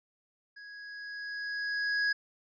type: tone with level ramp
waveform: square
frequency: 1661.2 Hz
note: G#6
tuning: in tune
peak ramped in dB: -47 to -26 dBFS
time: 0.56-2.13 s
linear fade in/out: 10 ms
effects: resampled to 16000 Hz